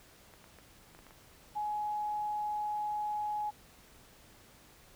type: clicks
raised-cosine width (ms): 0.5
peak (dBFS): -39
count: 7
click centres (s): 0.338 / 0.442 / 0.587 / 0.949 / 0.99 / 1.067 / 1.108
type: tone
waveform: sine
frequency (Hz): 840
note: G#5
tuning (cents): +19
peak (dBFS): -32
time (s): 1.55-3.51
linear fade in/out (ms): 20
effects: pink hiss -59 dBFS RMS until 4.95 s